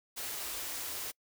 white band-stop noise, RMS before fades -39 dBFS, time 0.16-1.12 s, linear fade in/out 20 ms, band 120 to 240 Hz, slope 48 dB/octave, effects noise-tail reverb RT60 0.1 s tail -26 dB re dry

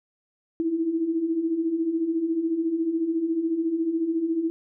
sine beating tone pair, 316.1 / 330.1 Hz, D#4 / E4, +27 / +2 cents, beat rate 14 Hz, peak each -30 / -23 dBFS, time 0.6-4.5 s, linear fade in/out 0 ms, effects none

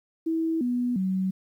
sine tone with pitch steps, 325 / 245.2 / 188.5 Hz, E4 / B3 / F#3, -24 / -12 / +32 cents, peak -23 dBFS, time 0.26-1.31 s, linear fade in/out 10 ms, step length 350 ms, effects 10-bit

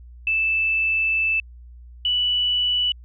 sine tone pair in turn, 2637 / 2960 Hz, E7 / F#7, 0 / 0 cents, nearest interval major second, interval 200 cents, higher second, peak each -18 dBFS, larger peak neither, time 0.27-1.4 / 2.05-2.92 s, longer first, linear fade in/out 2 ms, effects added 60 Hz sine -40 dBFS peak until 3.04 s

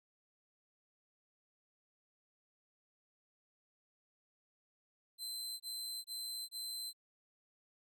sawtooth tone bursts, 4078 Hz, C8, 45 cents flat, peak -38 dBFS, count 4, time 5.18-6.932 s, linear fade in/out 50 ms, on 420 ms, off 24 ms, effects none

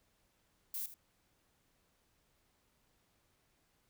violet noise with echo, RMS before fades -40 dBFS, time 0.74-0.86 s, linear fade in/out 2 ms, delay 81 ms, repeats 1, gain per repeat -13 dB, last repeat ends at 0.941 s, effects pink hiss -75 dBFS RMS until 3.89 s

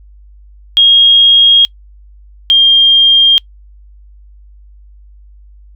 sine tone pair in turn, 3261 / 3209 Hz, G#7 / G7, -32 / +40 cents, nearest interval unison, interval 28 cents, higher first, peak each -3 dBFS, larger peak neither, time 0.77-1.65 / 2.5-3.38 s, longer neither, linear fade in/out 0 ms, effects noise-tail reverb RT60 0.1 s tail -26 dB re dry + added 50 Hz sine -36 dBFS peak until 5.75 s

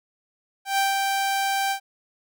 sawtooth tone with ADSR envelope, 784 Hz, G5, in tune, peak -15 dBFS, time 0.65-1.8 s, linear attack 130 ms, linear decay 160 ms, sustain -3 dB, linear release 89 ms, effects none

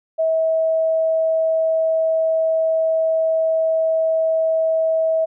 sine tone, 645 Hz, E5, 38 cents flat, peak -15 dBFS, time 0.18-5.26 s, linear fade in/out 20 ms, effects none

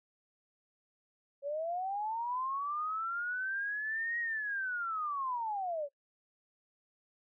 sine linear two-way sweep, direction up then down, 549 to 1895 to 549 Hz, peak -33 dBFS, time 1.42-5.89 s, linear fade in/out 50 ms, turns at 4.19 s, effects noise-tail reverb RT60 0.1 s tail -21 dB re dry

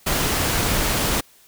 pink noise, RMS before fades -21 dBFS, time 0.06-1.21 s, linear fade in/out 10 ms, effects white hiss -53 dBFS RMS until 1.47 s

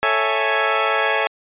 15% pulse chord, A major seventh, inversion none, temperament equal, 440 / 554.4 / 659.3 / 830.6 Hz, A4 / C#5 / E5 / G#5, 0 / 0 / 0 / 0 cents, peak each -16 dBFS, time 0.03-1.27 s, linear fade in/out 0 ms, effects resampled to 8000 Hz

